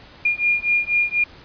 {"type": "beating tone pair", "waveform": "sine", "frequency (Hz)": [2415, 2419.1], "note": ["D7", "D#7"], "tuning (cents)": [48, -49], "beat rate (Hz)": 4.1, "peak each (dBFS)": -20, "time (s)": [0.25, 1.24], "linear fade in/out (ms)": 5, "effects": ["pink hiss -45 dBFS RMS until 1.44 s", "resampled to 11025 Hz"]}